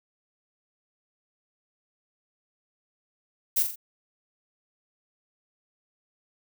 violet noise with echo, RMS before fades -23 dBFS, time 3.56-3.63 s, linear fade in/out 10 ms, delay 43 ms, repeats 3, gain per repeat -6 dB, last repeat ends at 3.759 s, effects none

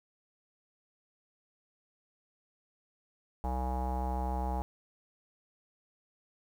square tone with low-pass filter, 63.8 Hz, C2, 43 cents flat, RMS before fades -33 dBFS, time 3.44-4.62 s, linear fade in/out 0 ms, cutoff 840 Hz, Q 7.3, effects 10-bit

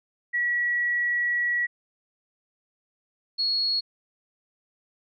sine tone pair in turn, 1929 / 4330 Hz, B6 / C#8, -41 / -41 cents, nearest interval octave + major second, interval 1400 cents, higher second, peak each -22 dBFS, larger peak neither, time 0.33-1.67 / 3.38-3.81 s, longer first, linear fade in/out 20 ms, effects none

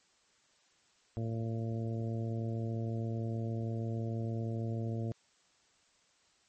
harmonic tone, 113.6 Hz, A#2, 44 cents flat, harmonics 1 / 2 / 3 / 4 / 5 / 6, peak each -34 / -40 / -44 / -46 / -48 / -50 dBFS, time 1.17-5.12 s, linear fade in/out 0 ms, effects white hiss -69 dBFS RMS until 6.48 s + MP3 32 kbps

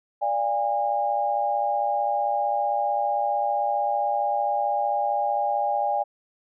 sine chord, D diminished, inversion none, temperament equal with one note detuned, 587.3 / 698.5 / 814 Hz, D5 / F5 / Ab5, 0 / 0 / -35 cents, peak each -28 / -29 / -23 dBFS, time 0.21-6.04 s, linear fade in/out 20 ms, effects none

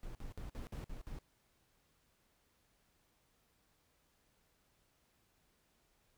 brown noise bursts, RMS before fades -45 dBFS, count 7, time 0.03-1.188 s, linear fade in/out 0 ms, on 120 ms, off 53 ms, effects pink hiss -75 dBFS RMS until 6.17 s

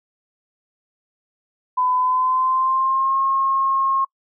sine tone with pitch glide, 1006 to 1078.2 Hz, B5 to C#6, +32 to -48 cents, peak -16 dBFS, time 1.77-4.05 s, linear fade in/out 10 ms, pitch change +120 cents, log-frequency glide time 1.95-3.19 s, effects noise-tail reverb RT60 0.1 s tail -26 dB re dry

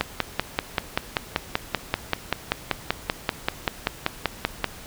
click train, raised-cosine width 0.3 ms, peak -4 dBFS, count 25, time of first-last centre 0.01-4.643 s, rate 5.18 Hz, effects pink hiss -42 dBFS RMS until 4.86 s

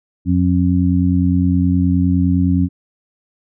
harmonic tone, 89.7 Hz, F2, 47 cents sharp, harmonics 1 / 2 / 3, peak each -16 / -16 / -16 dBFS, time 0.25-2.69 s, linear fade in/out 50 ms, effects none

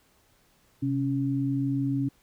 sine tone pair together, 130.99 / 277.2 Hz, C3 / C#4, +2 / 0 cents, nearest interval octave + minor second, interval 1298 cents, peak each -28 / -26 dBFS, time 0.82-2.09 s, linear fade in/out 10 ms, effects pink hiss -64 dBFS RMS until 2.22 s

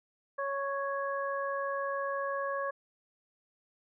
harmonic tone, 554.4 Hz, C#5, in tune, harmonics 1 / 2 / 3, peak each -34 / -35 / -39 dBFS, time 0.38-2.71 s, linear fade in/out 10 ms, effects none

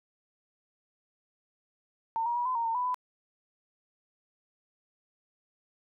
sine tone with pitch steps, 906 / 950 / 966 / 1017 / 928 / 909 / 990 / 1000 Hz, A#5 / A#5 / B5 / C6 / A#5 / A#5 / B5 / B5, -50 / +33 / -39 / -50 / -8 / -44 / +4 / +21 cents, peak -27 dBFS, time 2.16-2.944 s, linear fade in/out 0 ms, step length 98 ms, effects none

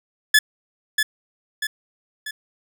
sawtooth tone with echo, 1721 Hz, A6, 39 cents flat, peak -7 dBFS, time 0.34-0.39 s, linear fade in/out 5 ms, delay 640 ms, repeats 3, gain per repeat -6 dB, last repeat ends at 2.31 s, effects none

